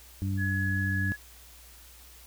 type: harmonic tone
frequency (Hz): 96.9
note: G2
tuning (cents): -20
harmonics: 1 / 2 / 3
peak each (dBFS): -28 / -34 / -38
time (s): 0.22-1.12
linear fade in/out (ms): 0
type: tone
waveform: sine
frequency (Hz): 1688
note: G#6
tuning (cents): +28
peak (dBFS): -30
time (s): 0.37-1.17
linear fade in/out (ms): 50
effects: added 60 Hz sine -53 dBFS peak until 2.26 s + white hiss -53 dBFS RMS until 2.26 s